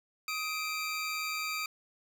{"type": "tone pair together", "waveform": "25% pulse", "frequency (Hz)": [1254.3, 2350], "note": ["D#6", "D7"], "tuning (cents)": [14, 1], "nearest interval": "major seventh", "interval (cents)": 1087, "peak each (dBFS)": [-33, -31], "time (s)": [0.28, 1.66], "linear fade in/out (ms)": 2, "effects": []}